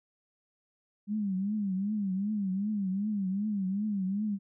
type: tone with vibrato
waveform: sine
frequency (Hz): 200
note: G3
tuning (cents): +35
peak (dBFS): -28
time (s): 1.07-4.39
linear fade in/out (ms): 50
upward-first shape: triangle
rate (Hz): 2.6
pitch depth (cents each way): 150
effects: none